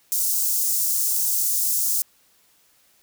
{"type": "high-pass noise", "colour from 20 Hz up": "white", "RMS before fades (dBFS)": -22, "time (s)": [0.12, 2.02], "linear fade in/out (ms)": 0, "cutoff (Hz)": 6000, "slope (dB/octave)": 24, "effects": ["white hiss -60 dBFS RMS until 3.02 s"]}